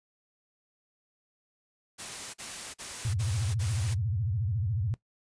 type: noise bursts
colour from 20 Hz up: white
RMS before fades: -39 dBFS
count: 5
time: 1.98-3.948 s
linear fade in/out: 20 ms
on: 360 ms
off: 42 ms
type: tone with vibrato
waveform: sine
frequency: 103.3 Hz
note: G#2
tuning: 9 cents flat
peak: -27 dBFS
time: 3.05-4.94 s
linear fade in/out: 0 ms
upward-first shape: sine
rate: 14 Hz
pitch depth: 300 cents each way
effects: noise-tail reverb RT60 0.1 s tail -18 dB re dry + resampled to 22050 Hz